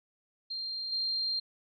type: tone with level steps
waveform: sine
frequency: 4186 Hz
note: C8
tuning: in tune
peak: -34 / -29 dBFS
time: 0.5-1.4 s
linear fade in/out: 10 ms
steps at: 0.92 s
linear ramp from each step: 5 ms
effects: none